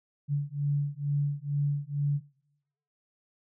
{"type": "beating tone pair", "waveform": "sine", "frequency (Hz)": [142.7, 144.9], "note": ["D3", "D3"], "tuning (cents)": [-49, -23], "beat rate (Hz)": 2.2, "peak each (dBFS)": -29, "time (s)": [0.28, 2.21], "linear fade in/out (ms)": 50, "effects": ["noise-tail reverb RT60 0.9 s tail -24 dB re dry"]}